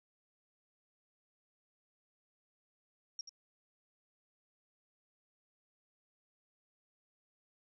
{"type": "tone with echo", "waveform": "sine", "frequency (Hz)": 5588, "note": "F8", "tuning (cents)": 0, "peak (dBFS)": -38, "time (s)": [3.19, 3.21], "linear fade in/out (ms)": 2, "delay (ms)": 83, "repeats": 1, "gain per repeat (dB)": -9, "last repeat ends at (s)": 3.293, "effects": []}